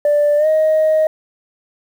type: tone with pitch glide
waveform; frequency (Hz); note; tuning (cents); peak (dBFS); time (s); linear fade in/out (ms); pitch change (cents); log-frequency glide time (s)
sine; 587.3 to 625.8; D5 to D#5; 0 to +10; -9; 0.05-1.07; 2; +110; 0.37-0.47
effects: tanh soft clip ceiling -8 dBFS + 7-bit